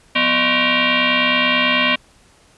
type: tone with frequency modulation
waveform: sine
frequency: 248.6 Hz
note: B3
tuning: 12 cents sharp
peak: -13 dBFS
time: 0.15-1.96 s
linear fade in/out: 10 ms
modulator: 428 Hz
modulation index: 7.3
effects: pink hiss -52 dBFS RMS until 2.57 s + resampled to 24000 Hz